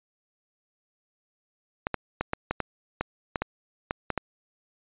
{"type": "clicks", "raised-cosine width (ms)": 0.5, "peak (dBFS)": -11, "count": 12, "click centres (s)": [1.869, 1.943, 2.21, 2.334, 2.51, 2.603, 3.01, 3.358, 3.42, 3.909, 4.103, 4.177], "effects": ["resampled to 8000 Hz"]}